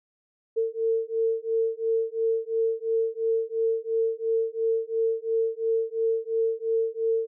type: beating tone pair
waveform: sine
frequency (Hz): 450 / 452.9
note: A4 / A#4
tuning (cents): +39 / -50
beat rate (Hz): 2.9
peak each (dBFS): -26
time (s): 0.56-7.27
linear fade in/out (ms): 20
effects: none